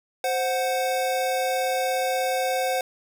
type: tone pair together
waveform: square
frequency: 522 / 738.2 Hz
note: C5 / F#5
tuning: -4 / -4 cents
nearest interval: tritone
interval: 600 cents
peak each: -26 dBFS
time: 0.24-2.81 s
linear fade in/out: 2 ms
effects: none